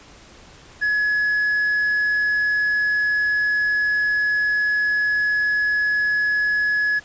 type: tone with hard clipping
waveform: sine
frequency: 1692 Hz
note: G#6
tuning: 32 cents sharp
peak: -18 dBFS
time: 0.81-7 s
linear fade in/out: 20 ms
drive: 2 dB
effects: pink hiss -46 dBFS RMS until 7.04 s + resampled to 16000 Hz